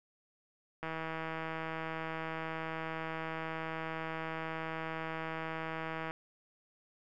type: click train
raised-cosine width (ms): 0.5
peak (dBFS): -24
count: 851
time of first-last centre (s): 0.83-6.11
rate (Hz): 161
effects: none